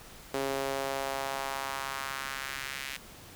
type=tone with high-pass filter sweep; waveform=sawtooth; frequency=136.3 Hz; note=C#3; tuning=29 cents flat; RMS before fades=-35 dBFS; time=0.34-2.97 s; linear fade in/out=0 ms; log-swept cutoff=390 to 2200 Hz; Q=1.6; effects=pink hiss -50 dBFS RMS until 3.35 s